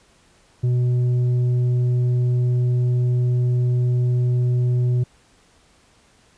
sine tone with tanh clipping, 123.47 Hz, B2, in tune, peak -17 dBFS, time 0.63-5.04 s, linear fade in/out 10 ms, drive 5 dB, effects pink hiss -56 dBFS RMS until 6.37 s + resampled to 22050 Hz

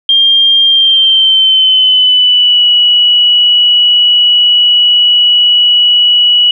sine tone with pitch glide, 3200 to 2934 Hz, G7 to F#7, +35 to -15 cents, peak -4 dBFS, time 0.09-6.51 s, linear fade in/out 2 ms, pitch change -150 cents, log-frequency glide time 0.64-2.65 s, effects none

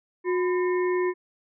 harmonic tone with a mistuned harmonic, 362.1 Hz, F#4, 37 cents flat, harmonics 1 / 3 / 5 / 6, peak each -22 / -32 / -36 / -38 dBFS, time 0.24-1.14 s, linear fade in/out 50 ms, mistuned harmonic 3, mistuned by -130 cents, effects none

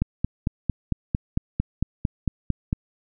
click train, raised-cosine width 5 ms, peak -9 dBFS, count 13, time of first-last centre 0.02-2.729 s, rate 4.43 Hz, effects none

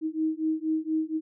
sine beating tone pair, 313.7 / 317.9 Hz, D#4 / D#4, +14 / +37 cents, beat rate 4.2 Hz, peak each -28 dBFS, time 0.01-1.21 s, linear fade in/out 50 ms, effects none

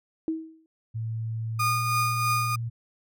sine tone with exponential decay, 320.9 Hz, E4, 46 cents flat, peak -22 dBFS, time 0.28-0.66 s, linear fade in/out 1 ms, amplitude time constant 82 ms
sine tone with pitch glide, 112.5 to 116.13 Hz, A2 to A#2, +39 to -6 cents, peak -28 dBFS, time 0.94-2.7 s, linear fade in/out 20 ms, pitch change +55 cents, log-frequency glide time 1.65-1.71 s
35% pulse tone with tremolo, 1224 Hz, D#6, 29 cents flat, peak -20 dBFS, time 1.59-2.56 s, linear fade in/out 10 ms, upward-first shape triangle, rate 3.1 Hz, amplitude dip 50%
effects none

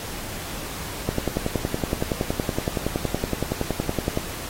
click train, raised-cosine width 2 ms, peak -9 dBFS, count 34, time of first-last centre 1.09-4.174 s, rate 10.7 Hz, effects pink hiss -34 dBFS RMS until 4.49 s + AAC 48 kbps

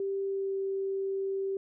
sine tone with pitch glide, 392 to 388.8 Hz, G4 to G4, 0 to -14 cents, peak -29 dBFS, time 0-1.57 s, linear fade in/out 2 ms, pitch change -14 cents, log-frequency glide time 0.23-0.56 s, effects none

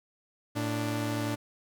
sawtooth tone pair together, 111.81 / 293.7 Hz, A2 / D4, +28 / 0 cents, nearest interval octave + perfect fourth, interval 1672 cents, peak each -28 dBFS, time 0.55-1.36 s, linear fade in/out 20 ms, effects none

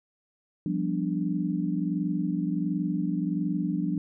sine chord, G dominant seventh, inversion third, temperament equal, 174.61 / 196 / 246.9 / 293.7 Hz, F3 / G3 / B3 / D4, 0 / 0 / 0 / 0 cents, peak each -29 / -31 / -35 / -30 dBFS, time 0.66-3.98 s, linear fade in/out 2 ms, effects none

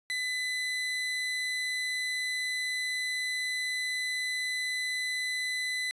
30% pulse tone, 2006 Hz, B6, 26 cents sharp, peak -27 dBFS, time 0.1-5.91 s, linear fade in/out 0 ms, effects resampled to 22050 Hz

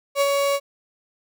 35% pulse tone with ADSR envelope, 561 Hz, C#5, 21 cents sharp, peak -14 dBFS, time 0.15-0.6 s, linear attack 58 ms, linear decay 44 ms, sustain -3 dB, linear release 52 ms, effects none

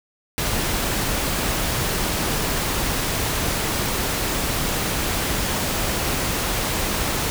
pink noise, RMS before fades -23 dBFS, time 0.38-7.3 s, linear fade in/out 0 ms, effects none

